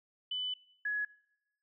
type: tone pair in turn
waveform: sine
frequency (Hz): 3000 / 1683.7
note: F#7 / G#6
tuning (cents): +23 / +23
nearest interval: minor seventh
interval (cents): 1000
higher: first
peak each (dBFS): -33 / -31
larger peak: second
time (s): 0.31-0.54 / 0.85-1.05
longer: first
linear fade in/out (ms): 5
effects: noise-tail reverb RT60 0.9 s tail -24 dB re dry